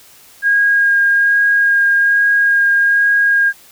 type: tone with vibrato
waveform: sine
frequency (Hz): 1627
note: G#6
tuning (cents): -36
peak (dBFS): -9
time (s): 0.42-3.53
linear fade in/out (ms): 50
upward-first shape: sine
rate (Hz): 1.2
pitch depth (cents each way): 10
effects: white hiss -44 dBFS RMS until 3.71 s